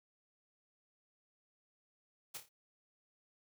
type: noise with echo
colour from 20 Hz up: white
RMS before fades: -44 dBFS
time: 2.34-2.38 s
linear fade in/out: 10 ms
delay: 28 ms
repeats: 4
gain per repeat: -7 dB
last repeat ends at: 2.492 s
effects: none